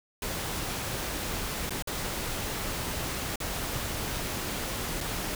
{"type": "noise with dropouts", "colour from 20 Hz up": "pink", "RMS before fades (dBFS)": -33, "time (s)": [0.22, 5.35], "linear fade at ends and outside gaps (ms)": 2, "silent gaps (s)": [[1.695, 1.706], [1.824, 1.873], [3.358, 3.402], [5.006, 5.01]], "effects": []}